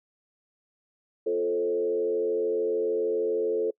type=tone with frequency modulation; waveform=sine; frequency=440 Hz; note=A4; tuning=in tune; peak=-23 dBFS; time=1.26-3.71 s; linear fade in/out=10 ms; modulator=86.9 Hz; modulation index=0.79; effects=noise-tail reverb RT60 0.1 s tail -25 dB re dry